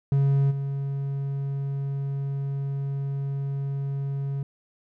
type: tone with level steps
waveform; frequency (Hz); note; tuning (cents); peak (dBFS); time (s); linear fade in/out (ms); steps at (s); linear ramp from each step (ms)
triangle; 138.59; C#3; 0; -16 / -24; 0.12-4.43; 2; 0.5; 20
effects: none